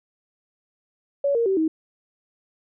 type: tone with pitch steps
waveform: sine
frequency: 563 / 465.3 / 384.5 / 317.8 Hz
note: C#5 / A#4 / G4 / D#4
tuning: +27 / -3 / -33 / +37 cents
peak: -18 dBFS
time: 1.24-1.68 s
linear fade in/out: 5 ms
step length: 110 ms
effects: none